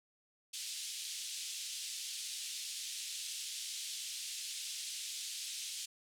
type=band-pass noise; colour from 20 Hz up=pink; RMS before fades=-43 dBFS; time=0.53-5.86 s; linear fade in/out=10 ms; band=3100 to 10000 Hz; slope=24 dB/octave; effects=none